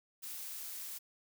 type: noise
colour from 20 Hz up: blue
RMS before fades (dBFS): -44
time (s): 0.22-0.99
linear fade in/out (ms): 20
effects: none